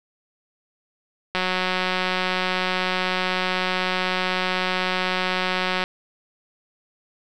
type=click train; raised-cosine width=0.3 ms; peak=-7 dBFS; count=827; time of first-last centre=1.35-5.839 s; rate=184 Hz; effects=none